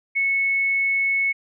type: tone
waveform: sine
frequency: 2202 Hz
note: C#7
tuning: 12 cents flat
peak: -18 dBFS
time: 0.15-1.33 s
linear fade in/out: 20 ms
effects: none